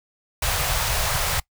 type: band-stop noise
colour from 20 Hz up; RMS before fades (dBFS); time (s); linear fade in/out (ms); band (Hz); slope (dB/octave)
pink; -23; 0.42-1.4; 5; 130 to 560; 24
effects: noise-tail reverb RT60 0.1 s tail -23 dB re dry